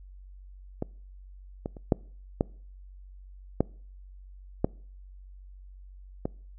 clicks, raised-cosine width 2 ms, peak -16 / -18 / -30 / -7 / -9 / -8 / -9 / -15 dBFS, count 8, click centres 0.824 / 1.659 / 1.768 / 1.922 / 2.409 / 3.606 / 4.645 / 6.255 s, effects noise-tail reverb RT60 0.5 s tail -25 dB re dry + added 47 Hz sine -45 dBFS peak until 6.58 s

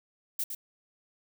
violet noise with echo, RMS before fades -31 dBFS, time 0.39-0.44 s, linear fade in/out 5 ms, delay 110 ms, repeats 1, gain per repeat -6 dB, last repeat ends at 0.55 s, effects none

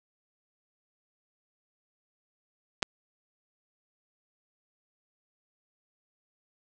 clicks, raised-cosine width 0.2 ms, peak -18 / -7 dBFS, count 2, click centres 2.823 / 2.828 s, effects resampled to 22050 Hz + 7-bit

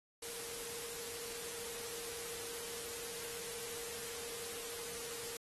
sine tone in noise, 467.3 Hz, A#4, 4 cents sharp, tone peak -50 dBFS, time 0.22-5.37 s, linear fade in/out 5 ms, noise white, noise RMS -45 dBFS, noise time 0.22-5.37 s, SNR -8 dB, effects AAC 32 kbps

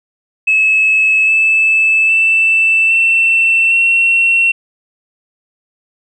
sine tone with pitch steps, 2591 / 2623 / 2655 / 2687 / 2720 Hz, E7 / E7 / E7 / E7 / F7, -30 / -9 / +12 / +33 / -46 cents, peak -7 dBFS, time 0.47-4.52 s, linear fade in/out 10 ms, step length 810 ms, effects tanh soft clip ceiling -3 dBFS

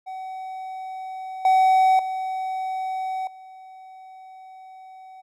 triangle tone with level steps, 755 Hz, F#5, 35 cents sharp, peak -29 / -12 / -23 / -39 dBFS, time 0.06-5.22 s, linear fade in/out 20 ms, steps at 1.45 / 1.99 / 3.27 s, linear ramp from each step 2 ms, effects none

